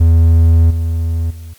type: tone with level steps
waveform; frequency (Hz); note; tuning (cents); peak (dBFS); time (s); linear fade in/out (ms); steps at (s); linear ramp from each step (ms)
triangle; 82.4; E2; 0; -3 / -11 / -25; 0-1.54; 10; 0.7 / 1.3; 10
effects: white hiss -47 dBFS RMS until 1.58 s + MP3 96 kbps